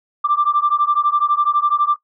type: beating tone pair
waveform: sine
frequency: 1174.7 / 1186.7 Hz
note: D6 / D6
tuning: 0 / +18 cents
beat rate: 12 Hz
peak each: -16 dBFS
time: 0.24-1.96 s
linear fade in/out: 10 ms
effects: noise-tail reverb RT60 0.1 s tail -20 dB re dry + tanh soft clip ceiling -6 dBFS